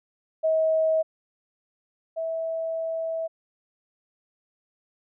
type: tone pair in turn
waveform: sine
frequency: 638 / 652.2 Hz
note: D#5 / E5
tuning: +43 / -19 cents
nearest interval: unison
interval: 38 cents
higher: second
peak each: -19 / -26 dBFS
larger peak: first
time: 0.43-1.03 / 2.16-3.28 s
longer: second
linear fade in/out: 20 ms
effects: none